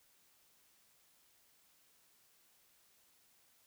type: silence
effects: white hiss -70 dBFS RMS until 3.66 s